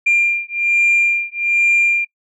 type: beating tone pair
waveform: sine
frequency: 2390 / 2391.2 Hz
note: D7 / D7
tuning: +30 / +31 cents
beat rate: 1.2 Hz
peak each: -15 dBFS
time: 0.06-2.05 s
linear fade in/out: 10 ms
effects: noise-tail reverb RT60 0.1 s tail -23 dB re dry + tanh soft clip ceiling -7 dBFS